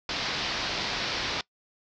white low-pass noise, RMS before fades -31 dBFS, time 0.09-1.41 s, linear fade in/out 2 ms, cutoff 5200 Hz, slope 48 dB/octave, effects noise-tail reverb RT60 0.1 s tail -22 dB re dry

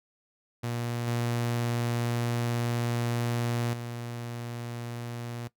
sawtooth tone with level steps, 118.9 Hz, A#2, 35 cents sharp, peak -26 / -23 / -31 dBFS, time 0.63-5.48 s, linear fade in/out 10 ms, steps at 1.07 / 3.73 s, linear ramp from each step 5 ms, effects noise-tail reverb RT60 0.1 s tail -18 dB re dry

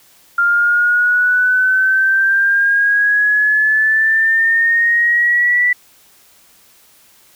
sine exponential sweep, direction up, 1394 to 1971 Hz, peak -10 dBFS, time 0.38-5.73 s, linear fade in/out 5 ms, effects white hiss -49 dBFS RMS until 7.35 s

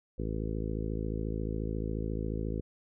harmonic tone, 54.2 Hz, A1, 25 cents flat, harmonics 1 / 2 / 3 / 4 / 5 / 6 / 7 / 8 / 9, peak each -35 / -38 / -40 / -41 / -42 / -43 / -43 / -44 / -45 dBFS, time 0.18-2.61 s, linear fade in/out 10 ms, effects none

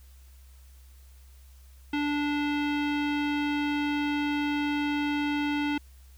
square tone with low-pass filter, 292.1 Hz, D4, 9 cents flat, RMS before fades -28 dBFS, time 1.93-5.78 s, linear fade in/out 5 ms, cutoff 2900 Hz, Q 2.3, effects added 65 Hz sine -49 dBFS peak until 6.17 s + white hiss -62 dBFS RMS until 6.17 s

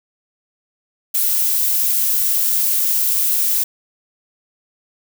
violet noise, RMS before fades -17 dBFS, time 1.14-3.64 s, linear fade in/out 10 ms, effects none

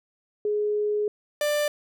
sine / 45% pulse tone pair in turn, 418.5 / 591.8 Hz, G#4 / D5, +13 / +13 cents, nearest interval tritone, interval 600 cents, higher second, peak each -22 dBFS, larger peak neither, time 0.45-1.08 / 1.41-1.68 s, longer first, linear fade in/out 2 ms, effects none

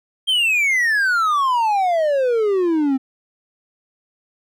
triangle exponential sweep, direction down, 3209 to 258.8 Hz, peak -13 dBFS, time 0.27-2.98 s, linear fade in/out 20 ms, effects none

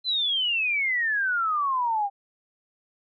sine exponential sweep, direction down, 4113 to 784 Hz, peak -22 dBFS, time 0.04-2.1 s, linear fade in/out 50 ms, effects none

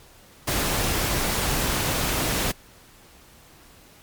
pink noise, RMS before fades -24 dBFS, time 0.47-2.52 s, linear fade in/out 10 ms, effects pink hiss -51 dBFS RMS until 4.02 s + MP3 96 kbps

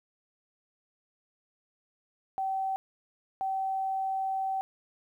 sine tone pair in turn, 769 / 769 Hz, G5 / G5, -33 / -33 cents, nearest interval unison, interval 0 cents, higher neither, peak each -28 dBFS, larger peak neither, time 2.38-2.76 / 3.41-4.61 s, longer second, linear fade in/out 0 ms, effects 11-bit

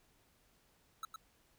square tone with echo, 1310 Hz, E6, 11 cents flat, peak -40 dBFS, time 1.03-1.05 s, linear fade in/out 2 ms, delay 110 ms, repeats 1, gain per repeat -5 dB, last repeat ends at 1.16 s, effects pink hiss -71 dBFS RMS until 1.58 s

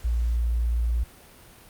sine tone, 58.27 Hz, A#1, in tune, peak -21 dBFS, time 0.04-1.04 s, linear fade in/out 10 ms, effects pink hiss -50 dBFS RMS until 1.69 s + Opus 48 kbps

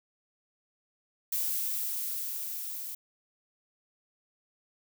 violet noise with level ramp, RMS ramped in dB -30 to -39 dBFS, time 1.32-2.95 s, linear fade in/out 5 ms, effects none

